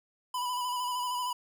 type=tone with vibrato; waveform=square; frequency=991 Hz; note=B5; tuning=6 cents sharp; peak=-31 dBFS; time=0.34-1.33 s; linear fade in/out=5 ms; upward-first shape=square; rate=13 Hz; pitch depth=26 cents each way; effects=none